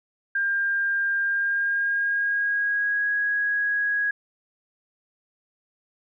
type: tone with pitch glide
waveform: sine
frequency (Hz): 1600 to 1657.4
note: G6 to G#6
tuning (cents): +35 to -4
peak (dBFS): -21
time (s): 0.35-4.11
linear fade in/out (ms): 5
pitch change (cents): +61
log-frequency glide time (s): 1.22-3.09
effects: none